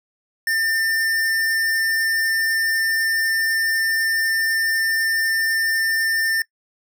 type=tone; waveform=square; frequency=1798 Hz; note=A6; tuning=37 cents sharp; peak=-19 dBFS; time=0.47-6.42 s; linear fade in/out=2 ms; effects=noise-tail reverb RT60 0.1 s tail -22 dB re dry